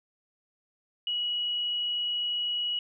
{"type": "tone", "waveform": "sine", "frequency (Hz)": 2917, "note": "F#7", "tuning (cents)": -25, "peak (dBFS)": -27, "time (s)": [1.07, 2.79], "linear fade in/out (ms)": 2, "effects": []}